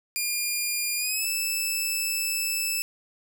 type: tone with pitch glide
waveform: 10% pulse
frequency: 2413 to 2631 Hz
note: D7 to E7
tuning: +46 to -4 cents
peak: -17 dBFS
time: 0.16-2.82 s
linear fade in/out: 0 ms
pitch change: +150 cents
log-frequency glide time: 0.97-1.26 s
effects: none